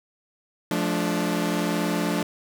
sawtooth chord, D minor, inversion first, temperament equal with one note detuned, 174.61 / 215.3 / 293.7 Hz, F3 / A3 / D4, 0 / -37 / 0 cents, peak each -23 / -24 / -23 dBFS, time 0.71-2.23 s, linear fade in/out 2 ms, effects none

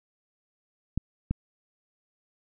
clicks, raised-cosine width 5 ms, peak -14 dBFS, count 2, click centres 0.976 / 1.31 s, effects none

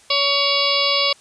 harmonic tone, 563 Hz, C#5, 27 cents sharp, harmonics 1 / 2 / 4 / 5 / 6 / 7 / 8 / 9, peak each -24 / -24 / -24 / -24 / -24 / -24 / -24 / -24 dBFS, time 0.1-1.13 s, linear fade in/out 5 ms, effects white hiss -50 dBFS RMS until 1.2 s + resampled to 22050 Hz

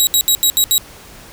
15% pulse tone bursts at uneven times, 3843 Hz, B7, 48 cents flat, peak -3 dBFS, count 6, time 0-0.07 / 0.14-0.21 / 0.28-0.35 / 0.43-0.5 / 0.57-0.64 / 0.71-0.78 s, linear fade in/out 0 ms, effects pink hiss -39 dBFS RMS until 1.32 s

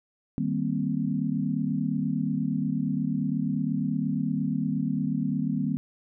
sine chord, C minor seventh, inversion first, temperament equal, 155.56 / 196 / 233.1 / 261.6 Hz, Eb3 / G3 / Bb3 / C4, 0 / 0 / 0 / 0 cents, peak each -30 dBFS, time 0.38-5.77 s, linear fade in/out 0 ms, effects none

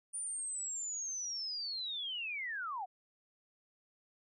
sine linear sweep, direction down, 9397 to 698.5 Hz, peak -37 dBFS, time 0.13-2.86 s, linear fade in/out 20 ms, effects none

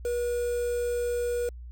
triangle tone with quantisation, 482.7 Hz, B4, 40 cents flat, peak -24 dBFS, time 0.05-1.49 s, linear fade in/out 2 ms, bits 7, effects added 60 Hz sine -39 dBFS peak until 1.71 s

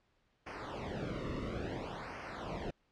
brown noise with flanger, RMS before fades -41 dBFS, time 0.46-2.71 s, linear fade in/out 10 ms, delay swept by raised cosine 0.26 to 1.26 ms, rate 0.58 Hz, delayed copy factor -1, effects pink hiss -75 dBFS RMS until 2.91 s + low-pass 4000 Hz 12 dB/octave

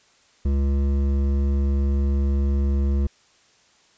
sine tone with hard clipping, 69.3 Hz, C#2, in tune, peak -20 dBFS, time 0.45-3.07 s, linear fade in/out 5 ms, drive 11 dB, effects white hiss -58 dBFS RMS until 3.97 s + resampled to 16000 Hz

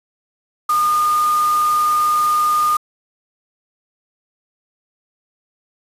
sine tone in noise, 1219 Hz, D#6, 36 cents flat, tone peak -13 dBFS, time 0.69-2.77 s, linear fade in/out 5 ms, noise white, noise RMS -30 dBFS, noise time 0.69-2.77 s, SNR +14 dB, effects resampled to 32000 Hz

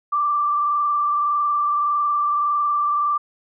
sine tone with frequency modulation, 1174.7 Hz, D6, in tune, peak -17 dBFS, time 0.12-3.18 s, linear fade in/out 10 ms, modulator 21.7 Hz, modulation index 0.84, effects none

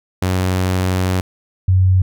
sawtooth / sine tone pair in turn, 92.5 / 93.25 Hz, F#2 / F#2, 0 / +14 cents, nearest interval unison, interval 14 cents, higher second, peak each -11 / -9 dBFS, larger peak second, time 0.22-1.21 / 1.68-2.02 s, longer first, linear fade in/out 5 ms, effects none

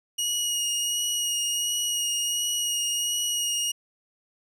20% pulse tone with vibrato, 2885 Hz, F#7, 44 cents flat, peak -19 dBFS, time 0.18-3.72 s, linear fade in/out 10 ms, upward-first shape sine, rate 1.4 Hz, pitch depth 17 cents each way, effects none

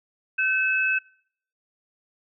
sine tone pair together, 1532 / 2594 Hz, G6 / E7, -40 / -28 cents, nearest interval major sixth, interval 912 cents, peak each -23 dBFS, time 0.38-0.99 s, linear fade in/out 10 ms, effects noise-tail reverb RT60 0.6 s tail -23 dB re dry

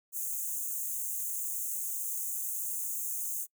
white high-pass noise, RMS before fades -35 dBFS, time 0.12-3.47 s, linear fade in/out 50 ms, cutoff 6300 Hz, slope 96 dB/octave, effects noise-tail reverb RT60 0.1 s tail -25 dB re dry

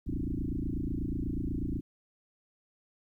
sine tone with frequency modulation, 118.5 Hz, A#2, 29 cents sharp, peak -30 dBFS, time 0.06-1.81 s, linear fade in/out 20 ms, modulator 28.2 Hz, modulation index 7.1, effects 12-bit

